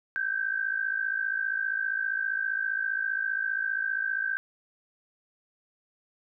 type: tone pair together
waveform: sine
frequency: 1545.9 / 1601 Hz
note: G6 / G6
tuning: -25 / +36 cents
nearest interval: minor second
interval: 61 cents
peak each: -29 / -30 dBFS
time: 0.16-4.37 s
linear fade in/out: 0 ms
effects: none